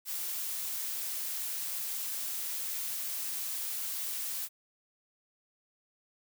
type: noise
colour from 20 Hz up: blue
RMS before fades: -36 dBFS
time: 0.05-4.49 s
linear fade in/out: 50 ms
effects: none